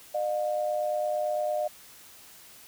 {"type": "tone pair together", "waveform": "sine", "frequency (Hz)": [606, 714.8], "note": ["D#5", "F5"], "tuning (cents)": [-46, 40], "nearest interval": "minor third", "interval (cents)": 286, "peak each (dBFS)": [-27, -31], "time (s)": [0.14, 1.68], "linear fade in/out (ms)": 10, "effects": ["white hiss -51 dBFS RMS until 2.67 s"]}